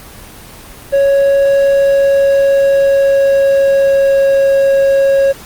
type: tone with pitch glide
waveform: triangle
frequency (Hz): 554.4 to 548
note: C#5 to C#5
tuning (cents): 0 to -20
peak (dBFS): -5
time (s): 0.92-5.33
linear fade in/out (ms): 20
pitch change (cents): -20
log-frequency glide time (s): 1.64-4.46
effects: pink hiss -34 dBFS RMS until 5.45 s + Opus 24 kbps